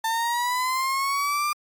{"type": "linear sweep", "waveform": "35% pulse", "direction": "up", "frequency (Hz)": [891, 1199], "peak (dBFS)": -21, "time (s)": [0.04, 1.53], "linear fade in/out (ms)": 5, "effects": ["AAC 64 kbps"]}